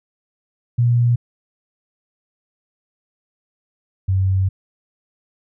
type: tone pair in turn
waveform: sine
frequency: 120 / 95.01 Hz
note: B2 / F#2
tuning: -49 / +46 cents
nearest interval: major third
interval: 405 cents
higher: first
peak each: -12 / -14 dBFS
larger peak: first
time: 0.78-1.16 / 4.08-4.49 s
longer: second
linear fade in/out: 10 ms
effects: none